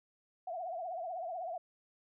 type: tone with vibrato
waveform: sine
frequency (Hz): 698.5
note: F5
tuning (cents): 0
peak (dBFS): -37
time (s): 0.47-1.58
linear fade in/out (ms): 5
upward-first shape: triangle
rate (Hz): 16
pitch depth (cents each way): 150
effects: none